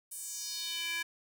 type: tone with high-pass filter sweep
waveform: square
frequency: 334.7 Hz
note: E4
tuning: 26 cents sharp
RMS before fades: -38 dBFS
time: 0.11-1.03 s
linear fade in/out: 10 ms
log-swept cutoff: 10000 to 1900 Hz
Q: 2.7
effects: none